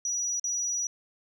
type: tone with dropouts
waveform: sine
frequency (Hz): 5840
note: F#8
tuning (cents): -24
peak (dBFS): -26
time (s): 0.05-0.87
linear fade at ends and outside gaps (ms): 2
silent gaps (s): 0.397-0.441
effects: tanh soft clip ceiling -23 dBFS